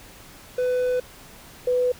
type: tone pair in turn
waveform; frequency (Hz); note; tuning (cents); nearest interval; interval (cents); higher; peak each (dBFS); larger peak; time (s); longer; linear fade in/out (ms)
triangle / sine; 500 / 497.6; B4 / B4; +21 / +13; unison; 8; first; -18; neither; 0.58-1 / 1.67-1.92; first; 5
effects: pink hiss -46 dBFS RMS until 1.99 s

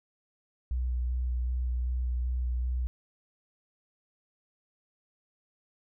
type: tone with vibrato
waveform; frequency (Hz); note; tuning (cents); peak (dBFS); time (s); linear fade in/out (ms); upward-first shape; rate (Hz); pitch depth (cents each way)
sine; 61.74; B1; 0; -27; 0.71-2.87; 0; square; 2.6; 14
effects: none

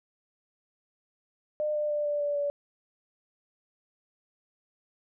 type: tone with pitch steps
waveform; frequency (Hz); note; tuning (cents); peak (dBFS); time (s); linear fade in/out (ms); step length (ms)
sine; 604 / 598.1 / 592.3 / 586.5 / 580.7 / 575.1; D5 / D5 / D5 / D5 / D5 / D5; +48 / +31 / +15 / -2 / -20 / -36; -26; 1.6-2.5; 0; 150
effects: none

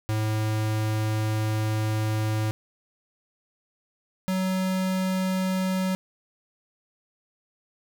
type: tone pair in turn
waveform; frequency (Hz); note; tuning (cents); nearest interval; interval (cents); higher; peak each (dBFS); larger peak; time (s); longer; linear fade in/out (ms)
square; 108.4 / 187.3; A2 / F#3; -25 / +21; major sixth; 946; second; -24; neither; 0.09-2.51 / 4.28-5.95; first; 0
effects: none

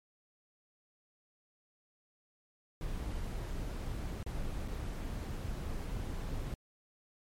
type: noise with dropouts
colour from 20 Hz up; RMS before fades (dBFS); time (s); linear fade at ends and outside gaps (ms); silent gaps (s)
brown; -38; 2.81-6.54; 1; 4.229-4.264 / 4.679-4.683
effects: MP3 64 kbps

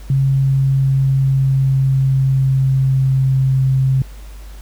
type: tone with pitch glide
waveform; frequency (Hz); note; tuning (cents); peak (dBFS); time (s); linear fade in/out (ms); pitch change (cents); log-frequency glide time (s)
sine; 135.5 to 132.63; C#3 to C3; -39 to +24; -11; 0.1-4.02; 2; -37; 0.51-3.66
effects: added 50 Hz sine -31 dBFS peak until 4.61 s + pink hiss -45 dBFS RMS until 4.61 s

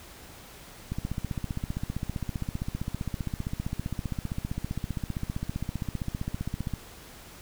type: click train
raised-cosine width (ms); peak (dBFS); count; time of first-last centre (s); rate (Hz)
5; -18; 90; 0.92-6.737; 15.3
effects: pink hiss -48 dBFS RMS until 7.41 s

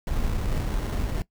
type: noise with sample-and-hold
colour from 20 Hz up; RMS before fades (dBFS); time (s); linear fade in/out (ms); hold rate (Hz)
brown; -26; 0.07-1.22; 2; 2450
effects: noise-tail reverb RT60 0.1 s tail -19 dB re dry

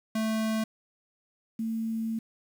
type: tone pair in turn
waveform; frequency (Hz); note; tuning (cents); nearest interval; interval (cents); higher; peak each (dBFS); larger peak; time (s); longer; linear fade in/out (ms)
square / sine; 220 / 224.5; A3 / A3; 0 / +35; unison; 35; second; -27 / -28; first; 0.15-0.64 / 1.59-2.19; second; 5
effects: 9-bit

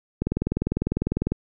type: click train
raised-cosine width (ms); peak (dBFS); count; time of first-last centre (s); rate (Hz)
3; -9; 23; 0.22-1.32; 20
effects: none

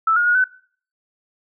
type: tone with pitch steps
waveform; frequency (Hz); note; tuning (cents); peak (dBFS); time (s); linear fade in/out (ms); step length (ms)
sine; 1318 / 1430 / 1445 / 1510; E6 / F6 / F#6 / F#6; -1 / +41 / -41 / +35; -13; 0.07-0.442; 5; 93
effects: noise-tail reverb RT60 0.5 s tail -20 dB re dry

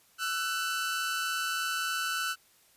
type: tone pair together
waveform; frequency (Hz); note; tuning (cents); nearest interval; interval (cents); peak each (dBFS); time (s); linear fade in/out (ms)
sawtooth; 1333.7 / 1497; E6 / F#6; +20 / +20; major second; 200; -30 / -28; 0.18-2.36; 50
effects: white hiss -63 dBFS RMS until 2.76 s + resampled to 32000 Hz

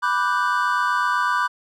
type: chord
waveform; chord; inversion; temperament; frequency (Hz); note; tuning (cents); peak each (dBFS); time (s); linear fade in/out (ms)
triangle; G major seventh; first; equal; 987.8 / 1174.7 / 1480 / 1568; B5 / D6 / F#6 / G6; 0 / 0 / 0 / 0; -21 / -21 / -23 / -25; 0.02-1.48; 20
effects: none

